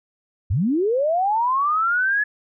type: linear sweep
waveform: sine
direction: up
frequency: 73.42 to 1715 Hz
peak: -17 dBFS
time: 0.5-2.24 s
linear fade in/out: 10 ms
effects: none